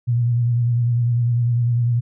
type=tone with vibrato; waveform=sine; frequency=119.5 Hz; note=A#2; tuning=43 cents sharp; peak=-15 dBFS; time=0.07-2.01 s; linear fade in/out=20 ms; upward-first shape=sine; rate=10 Hz; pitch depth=39 cents each way; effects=none